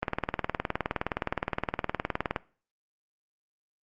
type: click train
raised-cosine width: 0.5 ms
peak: -12 dBFS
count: 46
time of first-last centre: 0.03-2.362 s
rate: 19.3 Hz
effects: noise-tail reverb RT60 0.4 s tail -20 dB re dry + Opus 48 kbps